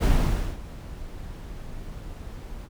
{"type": "noise with ADSR envelope", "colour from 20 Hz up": "brown", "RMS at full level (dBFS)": -18, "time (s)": [0, 2.69], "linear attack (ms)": 36, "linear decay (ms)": 530, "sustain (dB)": -19, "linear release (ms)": 45, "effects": []}